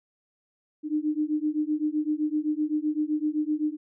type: beating tone pair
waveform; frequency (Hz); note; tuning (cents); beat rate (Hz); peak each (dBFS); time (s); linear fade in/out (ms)
sine; 300 / 307.8; D4 / D#4; +37 / -19; 7.8; -27; 0.83-3.77; 50
effects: none